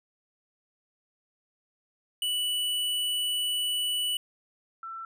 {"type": "tone pair in turn", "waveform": ["square", "sine"], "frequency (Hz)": [2960, 1338.9], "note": ["F#7", "E6"], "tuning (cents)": [0, 27], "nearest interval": "octave + major second", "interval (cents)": 1373, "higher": "first", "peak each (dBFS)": [-27, -36], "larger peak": "first", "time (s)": [[2.22, 4.17], [4.83, 5.05]], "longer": "first", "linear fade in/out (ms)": 2, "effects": []}